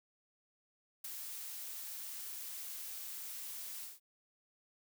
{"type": "noise with ADSR envelope", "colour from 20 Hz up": "blue", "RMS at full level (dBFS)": -42, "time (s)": [1.04, 4], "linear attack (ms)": 6, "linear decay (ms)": 14, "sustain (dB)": -3, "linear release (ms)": 180, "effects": []}